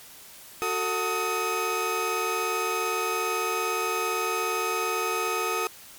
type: tone cluster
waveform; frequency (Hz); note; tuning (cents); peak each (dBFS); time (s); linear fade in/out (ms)
30% pulse; 369 / 446.5 / 1262; F#4 / A4 / D#6; -5 / +25 / +24; -29 / -28 / -25; 0.62-5.67; 0
effects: white hiss -47 dBFS RMS until 5.98 s + MP3 96 kbps